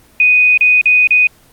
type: tone with dropouts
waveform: sine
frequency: 2489 Hz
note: D#7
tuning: in tune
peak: -6 dBFS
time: 0.2-1.27 s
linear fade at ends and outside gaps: 2 ms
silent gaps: 0.575-0.609 / 0.813-0.857 / 1.072-1.107 s
effects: pink hiss -47 dBFS RMS until 1.52 s + Opus 24 kbps